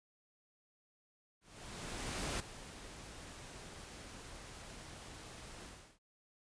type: noise with ADSR envelope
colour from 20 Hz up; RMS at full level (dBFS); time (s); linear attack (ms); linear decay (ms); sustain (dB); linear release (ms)
pink; -38; 1.41-5.99; 990; 4; -13; 340
effects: resampled to 22050 Hz